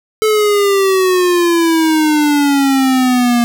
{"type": "exponential sweep", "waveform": "square", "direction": "down", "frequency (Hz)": [436.7, 236.2], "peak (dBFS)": -10, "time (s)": [0.22, 3.44], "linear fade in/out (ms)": 0, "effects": []}